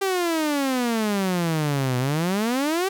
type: exponential two-way sweep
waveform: sawtooth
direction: down then up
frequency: 396.4 to 122.9 to 396.4 Hz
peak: -17 dBFS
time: 0.01-2.89 s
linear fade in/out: 10 ms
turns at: 1.98 s
effects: none